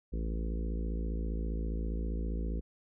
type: harmonic tone with a mistuned harmonic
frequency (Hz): 55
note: A1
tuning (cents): 0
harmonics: 1 / 3 / 4 / 5 / 6 / 7 / 8 / 9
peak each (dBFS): -32 / -42 / -44 / -46 / -48 / -49 / -50 / -51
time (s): 0.12-2.61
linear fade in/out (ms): 20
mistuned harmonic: 1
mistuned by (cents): +21
effects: none